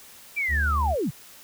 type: linear sweep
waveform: sine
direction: down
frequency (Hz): 2389 to 98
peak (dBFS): -23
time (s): 0.36-1.11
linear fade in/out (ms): 20
type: tone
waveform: triangle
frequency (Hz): 73.42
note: D2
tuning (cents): 0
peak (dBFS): -21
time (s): 0.48-0.96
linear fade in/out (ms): 50
effects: white hiss -48 dBFS RMS until 1.43 s